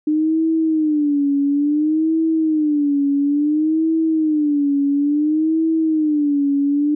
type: tone with vibrato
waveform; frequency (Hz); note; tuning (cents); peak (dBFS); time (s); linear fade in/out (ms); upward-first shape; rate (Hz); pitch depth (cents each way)
sine; 301.6; D4; +46; -14; 0.07-6.95; 5; sine; 0.58; 120
effects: none